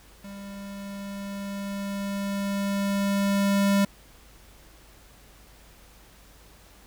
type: tone with level ramp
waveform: square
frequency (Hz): 199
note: G3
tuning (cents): +26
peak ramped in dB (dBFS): -39 to -19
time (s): 0.24-3.85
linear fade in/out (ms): 5
effects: added 50 Hz sine -54 dBFS peak until 6.86 s + pink hiss -54 dBFS RMS until 6.86 s